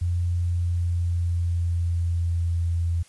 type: tone with pitch glide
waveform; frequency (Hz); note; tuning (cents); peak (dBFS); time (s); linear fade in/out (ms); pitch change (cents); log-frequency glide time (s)
sine; 87.31 to 84.82; F2 to E2; 0 to +50; -21; 0.01-3.03; 10; -50; 0.23-2.71
effects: white hiss -54 dBFS RMS until 3.08 s + resampled to 24000 Hz